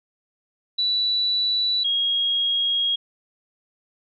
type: tone pair in turn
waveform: sine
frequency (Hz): 3951 / 3279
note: B7 / G#7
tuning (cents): 0 / -23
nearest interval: minor third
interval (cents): 323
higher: first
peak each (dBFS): -19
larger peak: neither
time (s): 0.78-1.84 / 1.84-2.96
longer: second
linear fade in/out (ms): 10
effects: none